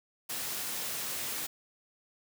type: high-pass noise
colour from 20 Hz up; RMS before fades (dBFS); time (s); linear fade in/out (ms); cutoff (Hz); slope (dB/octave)
white; -36; 0.29-1.47; 10; 100; 12
effects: none